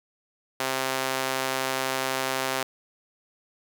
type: tone with high-pass filter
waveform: sawtooth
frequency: 132 Hz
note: C3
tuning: 16 cents sharp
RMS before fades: -28 dBFS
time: 0.6-2.63 s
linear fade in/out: 2 ms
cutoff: 580 Hz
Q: 0.63
effects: none